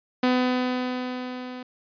sawtooth tone with level ramp, 251.7 Hz, B3, 33 cents sharp, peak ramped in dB -14 to -31 dBFS, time 0.23-1.63 s, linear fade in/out 5 ms, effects resampled to 11025 Hz

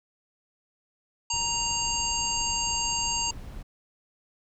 harmonic tone, 932.3 Hz, A#5, in tune, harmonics 1 / 3 / 5 / 7 / 8, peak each -32 / -32 / -32 / -32 / -32 dBFS, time 1.3-3.31 s, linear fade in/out 5 ms
brown noise, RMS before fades -40 dBFS, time 1.33-3.63 s, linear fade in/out 10 ms
effects none

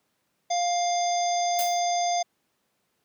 harmonic tone, 702 Hz, F5, 9 cents sharp, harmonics 1 / 3 / 5 / 7 / 9, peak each -23 / -38 / -37 / -36 / -33 dBFS, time 0.5-2.23 s, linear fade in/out 10 ms
blue noise with exponential decay, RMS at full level -28 dBFS, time 1.59-1.83 s, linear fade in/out 0 ms, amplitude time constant 51 ms
effects pink hiss -73 dBFS RMS until 3.04 s + high-pass 150 Hz 12 dB/octave

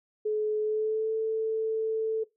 sine tone with pitch glide, 427.3 to 441.9 Hz, G#4 to A4, +49 to +7 cents, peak -25 dBFS, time 0.25-2.24 s, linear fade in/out 10 ms, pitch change +58 cents, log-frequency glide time 0.61-1.13 s, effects noise-tail reverb RT60 0.2 s tail -20 dB re dry

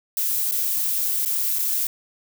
violet noise with dropouts, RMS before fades -23 dBFS, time 0.17-1.87 s, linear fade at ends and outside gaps 1 ms, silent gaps 0.512-0.52 / 1.251-1.259 / 1.587-1.591 s, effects none

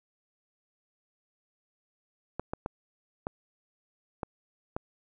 clicks, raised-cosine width 1 ms, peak -18 dBFS, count 6, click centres 2.396 / 2.535 / 2.661 / 3.269 / 4.232 / 4.765 s, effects none

